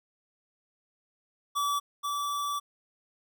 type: tone pair in turn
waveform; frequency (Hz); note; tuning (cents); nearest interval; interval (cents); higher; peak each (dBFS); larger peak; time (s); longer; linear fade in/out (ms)
square; 1151 / 1155.3; D6 / D6; -35 / -29; unison; 6; second; -27 / -30; first; 1.55-1.8 / 2.03-2.6; second; 20
effects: none